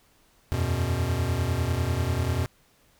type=chord; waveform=square; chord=E suspended second; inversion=none; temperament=equal; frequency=82.41 / 92.5 / 123.47 Hz; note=E2 / F#2 / B2; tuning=0 / 0 / 0 cents; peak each=-29 dBFS; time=0.52-2.46 s; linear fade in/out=0 ms; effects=pink hiss -62 dBFS RMS until 2.99 s